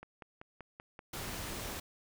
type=click train; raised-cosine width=0.5 ms; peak=-32 dBFS; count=7; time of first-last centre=0.03-1.184 s; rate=5.2 Hz
type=noise; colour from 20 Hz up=pink; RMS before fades=-41 dBFS; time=1.13-1.8 s; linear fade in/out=5 ms
effects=none